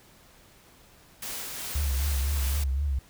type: noise with tremolo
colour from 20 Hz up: white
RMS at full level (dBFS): -35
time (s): 1.22-2.64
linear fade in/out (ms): 5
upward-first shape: sine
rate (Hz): 2.6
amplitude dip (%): 25
type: tone with vibrato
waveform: sine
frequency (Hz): 69.3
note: C#2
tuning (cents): 0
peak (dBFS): -24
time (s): 1.75-2.99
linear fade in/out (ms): 5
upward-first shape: triangle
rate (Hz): 3.9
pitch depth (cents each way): 110
effects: pink hiss -56 dBFS RMS until 3.09 s